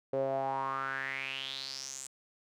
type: tone with band-pass filter sweep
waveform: sawtooth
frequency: 134.6 Hz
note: C3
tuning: 49 cents sharp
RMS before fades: -36 dBFS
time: 0.13-2.07 s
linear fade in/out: 5 ms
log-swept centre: 490 to 7900 Hz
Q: 6.3
effects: none